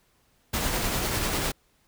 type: noise with tremolo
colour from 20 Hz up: pink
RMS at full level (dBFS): -26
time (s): 0.53-1.52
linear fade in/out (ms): 10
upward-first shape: sine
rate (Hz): 10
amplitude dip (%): 30
effects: pink hiss -66 dBFS RMS until 1.87 s